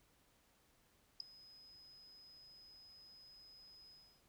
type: tone with ADSR envelope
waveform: sine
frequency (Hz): 5050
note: D#8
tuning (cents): +25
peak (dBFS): -34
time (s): 1.2-4.23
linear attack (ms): 4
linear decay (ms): 3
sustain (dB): -24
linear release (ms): 330
effects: pink hiss -73 dBFS RMS until 4.28 s